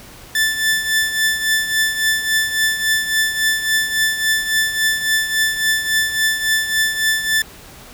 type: tone with tremolo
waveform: sawtooth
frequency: 1760 Hz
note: A6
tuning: in tune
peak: -9 dBFS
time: 0.35-7.42 s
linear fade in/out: 2 ms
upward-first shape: triangle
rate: 3.6 Hz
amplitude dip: 70%
effects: pink hiss -40 dBFS RMS until 7.93 s